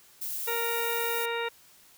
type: noise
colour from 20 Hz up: violet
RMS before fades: -34 dBFS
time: 0.21-1.26 s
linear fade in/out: 10 ms
type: harmonic tone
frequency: 466.2 Hz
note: A#4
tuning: in tune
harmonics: 1 / 2 / 3 / 4 / 5 / 6 / 8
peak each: -32 / -35 / -37 / -38 / -39 / -40 / -41 dBFS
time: 0.47-1.49 s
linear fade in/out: 10 ms
effects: white hiss -57 dBFS RMS until 1.97 s